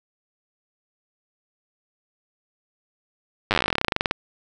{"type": "slowing click train", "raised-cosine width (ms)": 0.3, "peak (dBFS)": -4, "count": 25, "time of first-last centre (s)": [3.51, 4.111], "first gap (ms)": 9, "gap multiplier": 1.08, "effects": []}